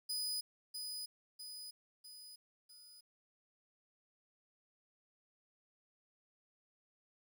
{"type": "tone with echo", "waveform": "sawtooth", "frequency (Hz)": 4978, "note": "D#8", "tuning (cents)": 0, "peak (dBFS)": -34, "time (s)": [0.09, 0.41], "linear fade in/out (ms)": 10, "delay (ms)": 650, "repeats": 4, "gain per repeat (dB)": -5, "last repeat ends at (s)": 3.01, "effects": ["12-bit"]}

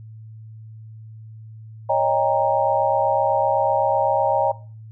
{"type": "chord", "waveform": "sine", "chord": "Eb dominant seventh", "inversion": "third", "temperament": "equal with one note detuned", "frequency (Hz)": [554.4, 622.3, 800, 932.3], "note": ["Db5", "Eb5", "G5", "Bb5"], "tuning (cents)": [0, 0, 35, 0], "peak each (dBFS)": -22, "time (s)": [1.89, 4.52], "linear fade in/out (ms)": 10, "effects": ["noise-tail reverb RT60 0.4 s tail -19 dB re dry", "added 110 Hz sine -37 dBFS peak until 4.91 s"]}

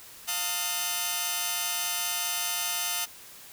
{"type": "tone cluster", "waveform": "5% pulse", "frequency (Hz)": [701, 902, 1250, 3046], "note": ["F5", "A5", "D#6", "F#7"], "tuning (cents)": [6, 43, 8, 50], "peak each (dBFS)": -23, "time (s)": [0.27, 3.06], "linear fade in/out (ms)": 20, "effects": ["white hiss -48 dBFS RMS until 3.52 s"]}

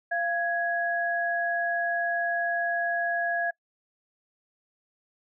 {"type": "tone pair together", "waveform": "sine", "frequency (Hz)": [689, 1664.5], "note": ["F5", "G#6"], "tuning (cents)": [-24, 3], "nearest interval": "octave + minor third", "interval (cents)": 1527, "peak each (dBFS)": [-28, -27], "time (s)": [0.11, 3.51], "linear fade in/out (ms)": 10, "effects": ["noise-tail reverb RT60 0.1 s tail -24 dB re dry"]}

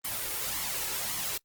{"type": "noise with flanger", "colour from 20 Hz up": "white", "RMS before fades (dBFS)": -33, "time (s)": [0.04, 1.38], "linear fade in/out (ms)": 10, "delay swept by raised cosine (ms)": [0.93, 2.33], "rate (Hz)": 1.8, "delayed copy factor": 0.55, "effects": ["noise-tail reverb RT60 0.1 s tail -23 dB re dry", "Opus 24 kbps"]}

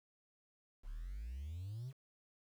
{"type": "exponential sweep", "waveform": "triangle", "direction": "up", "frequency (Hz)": [32.7, 138.59], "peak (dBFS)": -39, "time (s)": [0.83, 1.93], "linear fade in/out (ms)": 50, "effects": ["tanh soft clip ceiling -38 dBFS", "11-bit"]}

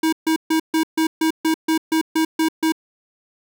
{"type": "tone bursts", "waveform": "square", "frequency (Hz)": 319.7, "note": "D#4", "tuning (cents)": 47, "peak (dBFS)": -16, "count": 12, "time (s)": [0.03, 2.722], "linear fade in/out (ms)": 5, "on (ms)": 96, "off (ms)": 140, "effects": []}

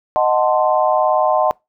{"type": "chord", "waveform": "sine", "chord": "D# diminished seventh", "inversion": "none", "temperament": "equal with one note detuned", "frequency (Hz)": [622.3, 740, 880, 1041.7], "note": ["D#5", "F#5", "A5", "C6"], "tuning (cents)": [0, 0, 0, -8], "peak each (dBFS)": [-16, -17, -20, -20], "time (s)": [0.16, 1.51], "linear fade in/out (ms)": 0, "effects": ["noise-tail reverb RT60 0.2 s tail -24 dB re dry"]}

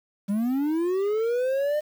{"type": "linear sweep", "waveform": "triangle", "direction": "up", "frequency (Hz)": [193.3, 610], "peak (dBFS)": -20, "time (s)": [0.28, 1.81], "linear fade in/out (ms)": 20, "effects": ["8-bit"]}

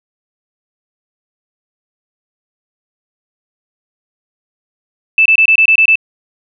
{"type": "tone bursts", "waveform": "sine", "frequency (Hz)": 2637, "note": "E7", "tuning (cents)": 0, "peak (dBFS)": -5, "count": 8, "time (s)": [5.18, 5.956], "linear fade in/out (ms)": 2, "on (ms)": 76, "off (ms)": 24, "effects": []}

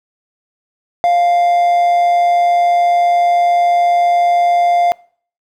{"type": "tone with amplitude modulation", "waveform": "triangle", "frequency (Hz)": 698.5, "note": "F5", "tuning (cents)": 0, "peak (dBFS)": -6, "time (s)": [1.04, 4.92], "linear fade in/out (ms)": 0, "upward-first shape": "sine", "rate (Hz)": 149, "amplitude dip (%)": 25, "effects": ["noise-tail reverb RT60 0.5 s tail -24 dB re dry"]}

